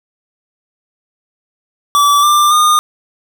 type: tone with pitch steps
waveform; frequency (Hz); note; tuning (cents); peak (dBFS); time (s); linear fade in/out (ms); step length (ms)
square; 1155 / 1186.8 / 1219.4; D6 / D6 / D#6; -29 / +18 / -35; -8; 1.95-2.79; 0; 280
effects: none